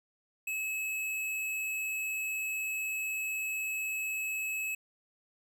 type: tone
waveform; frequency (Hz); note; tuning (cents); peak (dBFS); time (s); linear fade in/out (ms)
square; 2584; E7; -35; -33; 0.47-4.75; 5
effects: none